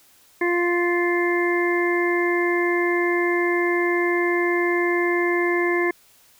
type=harmonic tone; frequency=349.2 Hz; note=F4; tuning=in tune; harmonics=1 / 2 / 3 / 5 / 6; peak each=-20 / -31 / -29 / -27 / -26 dBFS; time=0.41-5.91 s; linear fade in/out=5 ms; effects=white hiss -55 dBFS RMS until 6.39 s